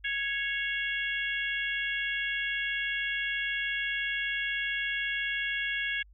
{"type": "harmonic tone with a mistuned harmonic", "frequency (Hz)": 554.4, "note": "C#5", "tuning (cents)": 0, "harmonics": [3, 4, 5, 6], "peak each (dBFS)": [-32, -34, -36, -38], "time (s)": [0.04, 6.03], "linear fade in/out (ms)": 10, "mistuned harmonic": 4, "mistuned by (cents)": -16, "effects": ["added 50 Hz sine -53 dBFS peak until 6.13 s"]}